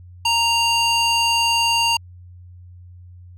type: tone with band-pass filter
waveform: square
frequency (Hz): 930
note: A#5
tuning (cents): -4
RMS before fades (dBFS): -18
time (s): 0.25-1.97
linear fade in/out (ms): 5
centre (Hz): 3700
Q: 0.91
effects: added 89 Hz sine -39 dBFS peak until 3.37 s